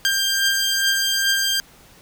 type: beating tone pair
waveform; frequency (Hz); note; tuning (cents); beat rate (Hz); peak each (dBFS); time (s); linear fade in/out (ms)
15% pulse; 1589 / 1591.4; G6 / G6; +23 / +26; 2.4; -12 / -18; 0.05-1.6; 0
effects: pink hiss -49 dBFS RMS until 2.01 s